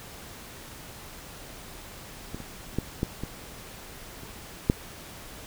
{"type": "clicks", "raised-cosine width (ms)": 3, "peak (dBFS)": [-22, -27, -13, -12, -19, -29, -6], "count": 7, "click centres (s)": [2.346, 2.403, 2.786, 3.031, 3.236, 4.234, 4.699], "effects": ["pink hiss -44 dBFS RMS until 5.46 s"]}